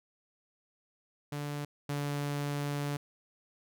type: tone pair in turn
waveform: sawtooth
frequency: 145.7 / 144.19 Hz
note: D3 / D3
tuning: -13 / -31 cents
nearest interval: unison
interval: 18 cents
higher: first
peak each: -31 / -28 dBFS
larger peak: second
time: 1.32-1.65 / 1.89-2.97 s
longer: second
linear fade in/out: 5 ms
effects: none